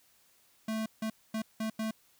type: tone bursts at uneven times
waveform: square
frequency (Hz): 220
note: A3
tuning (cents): 0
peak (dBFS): -32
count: 5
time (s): 0.68-0.86 / 1.02-1.1 / 1.34-1.42 / 1.6-1.7 / 1.79-1.91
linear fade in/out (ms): 5
effects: white hiss -66 dBFS RMS until 2.19 s